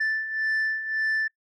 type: beating tone pair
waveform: sine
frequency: 1760 / 1761.8 Hz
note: A6 / A6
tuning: 0 / +2 cents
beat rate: 1.8 Hz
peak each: -28 / -23 dBFS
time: 0-1.28 s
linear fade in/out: 10 ms
effects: noise-tail reverb RT60 0.1 s tail -24 dB re dry + tanh soft clip ceiling -21 dBFS